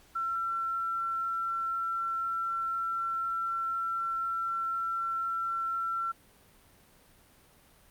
sine tone, 1351 Hz, E6, 42 cents sharp, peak -29 dBFS, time 0.15-6.12 s, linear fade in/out 10 ms, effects pink hiss -60 dBFS RMS until 7.9 s + Opus 48 kbps

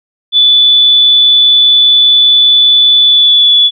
sine tone with pitch glide, 3475 to 3431 Hz, A7 to A7, -22 to -44 cents, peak -3 dBFS, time 0.32-3.71 s, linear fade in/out 50 ms, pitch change -22 cents, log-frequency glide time 3-3.55 s, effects none

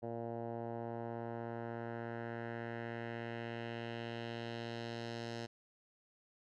10% pulse tone with low-pass filter sweep, 116.54 Hz, A#2, in tune, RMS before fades -43 dBFS, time 0.02-5.47 s, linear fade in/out 20 ms, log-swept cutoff 670 to 5200 Hz, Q 1.7, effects none

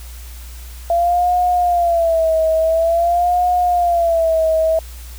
sine tone with vibrato, 678 Hz, E5, 49 cents sharp, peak -12 dBFS, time 0.9-4.79 s, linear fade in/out 2 ms, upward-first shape sine, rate 0.48 Hz, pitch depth 100 cents each way, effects added 60 Hz sine -31 dBFS peak until 5.18 s + white hiss -41 dBFS RMS until 5.18 s

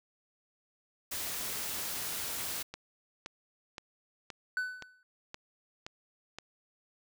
white noise, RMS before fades -37 dBFS, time 1.11-2.63 s, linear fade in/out 10 ms
click train, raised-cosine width 0.2 ms, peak -24 dBFS, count 8, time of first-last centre 2.74-6.386 s, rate 1.92 Hz
triangle tone with exponential decay, 1500 Hz, F#6, 23 cents sharp, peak -26 dBFS, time 4.57-5.03 s, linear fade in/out 1 ms, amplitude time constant 100 ms
effects none

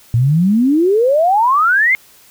sine exponential sweep, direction up, 112 to 2167 Hz, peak -9 dBFS, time 0.14-1.95 s, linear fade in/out 0 ms, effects white hiss -46 dBFS RMS until 2.3 s

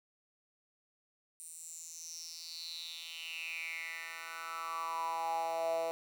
10% pulse tone with high-pass filter sweep, 164.81 Hz, E3, in tune, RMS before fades -40 dBFS, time 1.4-5.91 s, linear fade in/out 0 ms, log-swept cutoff 9000 to 580 Hz, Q 7, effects none

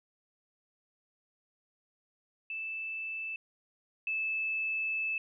sine tone pair in turn, 2637 / 2620 Hz, E7 / E7, 0 / -11 cents, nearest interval unison, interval 11 cents, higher first, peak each -35 / -30 dBFS, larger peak second, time 2.5-3.36 / 4.07-5.18 s, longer second, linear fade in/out 2 ms, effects none

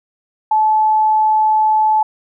sine tone, 865 Hz, A5, 30 cents flat, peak -10 dBFS, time 0.51-2.03 s, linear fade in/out 5 ms, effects none

